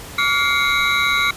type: tone cluster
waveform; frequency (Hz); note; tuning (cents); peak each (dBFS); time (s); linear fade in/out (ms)
triangle; 1146 / 1408 / 2115 / 2251 / 3885; D6 / F6 / C7 / C#7 / B7; -43 / +14 / +18 / +26 / -29; -20; 0.18-1.31; 5
effects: pink hiss -35 dBFS RMS until 1.36 s + resampled to 32000 Hz